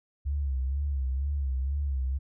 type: tone with vibrato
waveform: sine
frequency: 68.3 Hz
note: C#2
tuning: 25 cents flat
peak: -26 dBFS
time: 0.25-2.19 s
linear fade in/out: 20 ms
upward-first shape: sine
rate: 2.1 Hz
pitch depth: 96 cents each way
effects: none